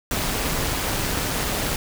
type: noise with amplitude modulation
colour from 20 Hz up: pink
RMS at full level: -22 dBFS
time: 0.11-1.76 s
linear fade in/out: 2 ms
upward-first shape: sine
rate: 207 Hz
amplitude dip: 55%
effects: none